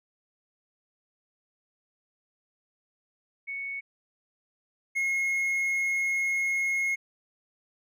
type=tone pair in turn; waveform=sine / triangle; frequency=2217 / 2161 Hz; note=C#7 / C#7; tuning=0 / -45 cents; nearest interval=unison; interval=45 cents; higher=first; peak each=-32 / -23 dBFS; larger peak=second; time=3.47-3.81 / 4.95-6.96 s; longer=second; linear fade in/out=20 ms; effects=none